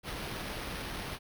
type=noise with sample-and-hold; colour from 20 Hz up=pink; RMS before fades=-39 dBFS; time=0.03-1.19 s; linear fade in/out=50 ms; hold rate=7350 Hz; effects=none